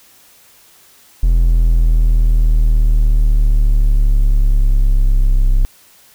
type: exponential sweep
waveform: triangle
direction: down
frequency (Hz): 42.33 to 32.7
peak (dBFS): -6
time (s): 1.23-5.65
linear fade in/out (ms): 0
effects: white hiss -47 dBFS RMS until 6.14 s